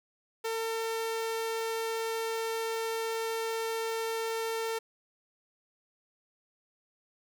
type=tone; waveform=sawtooth; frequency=451.3 Hz; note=A4; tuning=44 cents sharp; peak=-27 dBFS; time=0.44-4.79 s; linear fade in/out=10 ms; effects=none